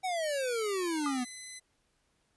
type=exponential sweep; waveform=square; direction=down; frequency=767 to 240.8 Hz; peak=-31 dBFS; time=0.03-1.25 s; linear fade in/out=20 ms
type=tone with pitch glide; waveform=5% pulse; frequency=2282 to 2021 Hz; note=C#7 to B6; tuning=+50 to +39 cents; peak=-32 dBFS; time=0.22-1.6 s; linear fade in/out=20 ms; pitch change=-211 cents; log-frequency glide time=0.87-1.09 s
type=tone with exponential decay; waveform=sine; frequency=1212 Hz; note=D#6; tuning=46 cents flat; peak=-29 dBFS; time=1.06-1.25 s; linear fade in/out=1 ms; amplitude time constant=41 ms
effects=pink hiss -74 dBFS RMS until 2.36 s + resampled to 24000 Hz